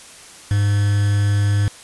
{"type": "tone with quantisation", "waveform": "triangle", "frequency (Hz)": 101.8, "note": "G#2", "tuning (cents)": -34, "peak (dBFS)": -12, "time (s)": [0.51, 1.68], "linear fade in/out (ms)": 0, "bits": 5, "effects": ["white hiss -41 dBFS RMS until 1.83 s", "resampled to 24000 Hz"]}